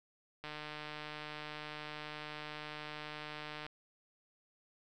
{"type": "click train", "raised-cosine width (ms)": 0.3, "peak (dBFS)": -28, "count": 488, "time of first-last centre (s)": [0.44, 3.665], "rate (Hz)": 151, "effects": []}